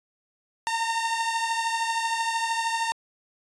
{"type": "beating tone pair", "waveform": "sawtooth", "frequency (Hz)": [910, 923], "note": ["A#5", "A#5"], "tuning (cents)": [-42, -17], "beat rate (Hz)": 13, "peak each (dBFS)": [-22, -27], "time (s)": [0.67, 2.92], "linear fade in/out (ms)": 0, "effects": ["resampled to 22050 Hz"]}